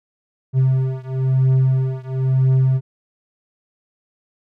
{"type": "beating tone pair", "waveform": "triangle", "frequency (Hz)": [130.81, 131.81], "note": ["C3", "C3"], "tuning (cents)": [0, 13], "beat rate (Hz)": 1, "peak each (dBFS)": [-15, -16], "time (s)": [0.53, 2.81], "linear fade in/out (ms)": 50, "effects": []}